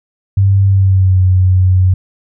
sine tone with pitch glide, 98 to 92.5 Hz, G2 to F#2, 0 to 0 cents, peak -6 dBFS, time 0.37-1.94 s, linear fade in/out 5 ms, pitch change -100 cents, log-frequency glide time 0.66-1.21 s, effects none

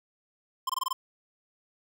square tone bursts, 1046.5 Hz, C6, in tune, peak -27 dBFS, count 6, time 0.67-0.93 s, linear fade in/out 5 ms, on 25 ms, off 22 ms, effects none

